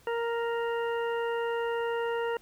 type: harmonic tone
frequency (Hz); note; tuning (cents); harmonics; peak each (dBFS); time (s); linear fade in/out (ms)
466.2; A#4; 0; 1 / 2 / 3 / 4 / 6; -29 / -35 / -39 / -41 / -45; 0.07-2.37; 2
effects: pink hiss -60 dBFS RMS until 2.41 s